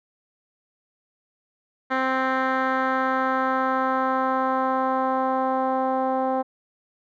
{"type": "tone with low-pass filter sweep", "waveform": "10% pulse", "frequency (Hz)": 261.8, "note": "C4", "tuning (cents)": 1, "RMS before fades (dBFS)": -23, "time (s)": [1.9, 6.43], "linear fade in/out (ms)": 20, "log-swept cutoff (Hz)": [2000, 750], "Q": 1.7, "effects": []}